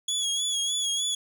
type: tone with vibrato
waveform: 25% pulse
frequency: 3356 Hz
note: G#7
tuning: 17 cents sharp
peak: -21 dBFS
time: 0.08-1.15 s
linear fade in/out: 5 ms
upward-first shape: sine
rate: 3.3 Hz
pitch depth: 47 cents each way
effects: none